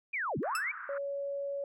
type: linear two-way sweep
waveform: sine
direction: down then up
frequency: 2489 to 107.2 to 2390 Hz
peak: -31 dBFS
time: 0.13-0.72 s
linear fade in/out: 10 ms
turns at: 0.38 s
type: band-pass noise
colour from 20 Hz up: white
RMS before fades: -44 dBFS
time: 0.43-0.98 s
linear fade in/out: 0 ms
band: 1200 to 1600 Hz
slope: 48 dB/octave
type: tone with exponential decay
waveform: 15% pulse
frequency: 2637 Hz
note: E7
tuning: in tune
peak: -24 dBFS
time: 0.55-0.65 s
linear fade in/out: 2 ms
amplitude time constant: 21 ms
type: tone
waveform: sine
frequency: 561 Hz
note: C#5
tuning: 21 cents sharp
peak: -33 dBFS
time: 0.89-1.64 s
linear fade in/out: 2 ms
effects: none